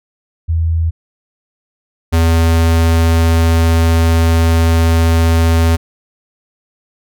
sine / square tone pair in turn, 82 / 82.52 Hz, E2 / E2, -9 / +2 cents, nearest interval unison, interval 11 cents, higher second, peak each -11 / -9 dBFS, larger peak second, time 0.48-0.91 / 2.12-5.77 s, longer second, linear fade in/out 20 ms, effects none

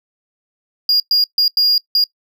triangle tone bursts at uneven times, 4839 Hz, D#8, 49 cents flat, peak -9 dBFS, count 5, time 0.89-1 / 1.11-1.24 / 1.38-1.48 / 1.57-1.78 / 1.95-2.04 s, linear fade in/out 2 ms, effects noise-tail reverb RT60 0.1 s tail -23 dB re dry

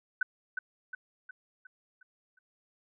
sine tone with echo, 1510 Hz, F#6, 35 cents sharp, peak -24 dBFS, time 0.21-0.23 s, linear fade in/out 5 ms, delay 360 ms, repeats 6, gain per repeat -6 dB, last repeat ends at 2.39 s, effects none

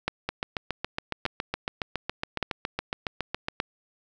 two click trains, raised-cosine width 0.3 ms, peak -9 / -12 dBFS, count 4 / 24, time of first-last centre 0.08-3.601 / 0.29-3.484 s, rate 0.852 / 7.2 Hz, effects none

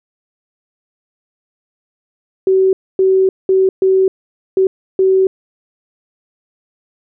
sine tone bursts at uneven times, 379.9 Hz, F#4, 46 cents sharp, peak -8 dBFS, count 6, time 2.47-2.73 / 2.99-3.29 / 3.49-3.69 / 3.82-4.08 / 4.57-4.67 / 4.99-5.27 s, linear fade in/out 2 ms, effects none

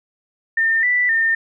sine tone with pitch steps, 1809 / 1974 / 1813 Hz, A6 / B6 / A#6, +48 / -1 / -49 cents, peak -14 dBFS, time 0.57-1.35 s, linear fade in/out 5 ms, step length 260 ms, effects none

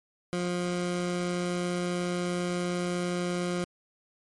20% pulse tone, 177.1 Hz, F3, 24 cents sharp, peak -23 dBFS, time 0.33-3.64 s, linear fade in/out 0 ms, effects MP3 48 kbps

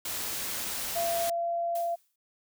white noise, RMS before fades -34 dBFS, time 0.05-1.3 s, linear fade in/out 5 ms
sine tone with pitch glide, 680 to 683.9 Hz, F5 to F5, -46 to -36 cents, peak -27 dBFS, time 0.95-1.96 s, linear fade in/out 20 ms, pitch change +10 cents, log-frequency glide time 1.13-1.49 s
blue noise with exponential decay, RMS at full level -40 dBFS, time 1.75-2.16 s, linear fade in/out 5 ms, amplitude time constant 87 ms
effects none

